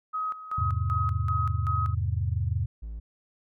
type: tone with tremolo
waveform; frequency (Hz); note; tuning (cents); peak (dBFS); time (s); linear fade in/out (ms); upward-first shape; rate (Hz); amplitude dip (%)
sine; 1266; D#6; +30; -27; 0.13-1.95; 20; square; 2.6; 75
type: chord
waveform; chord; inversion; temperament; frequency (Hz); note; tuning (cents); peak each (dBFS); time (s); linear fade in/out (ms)
sine; E augmented; none; just; 82.41 / 103.01 / 128.76; E2 / G#2 / B#2; 0 / -14 / -27; -28 / -28 / -32; 0.58-2.66; 5
type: tone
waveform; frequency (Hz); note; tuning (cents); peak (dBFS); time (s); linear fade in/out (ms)
triangle; 55; A1; 0; -32; 2.82-3; 10
effects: none